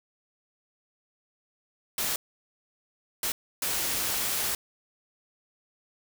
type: noise bursts at uneven times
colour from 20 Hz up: white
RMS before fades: -29 dBFS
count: 3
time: 1.98-2.16 / 3.23-3.32 / 3.62-4.55 s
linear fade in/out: 2 ms
effects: none